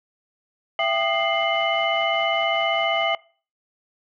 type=tone cluster; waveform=sine; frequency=667 / 782 / 1223 / 2101 / 2984 Hz; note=E5 / G5 / D#6 / C7 / F#7; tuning=+20 / -4 / -30 / +7 / +14 cents; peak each=-23 / -26 / -28 / -25 / -27 dBFS; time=0.79-3.15 s; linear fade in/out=2 ms; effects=noise-tail reverb RT60 0.4 s tail -22 dB re dry + tanh soft clip ceiling -9 dBFS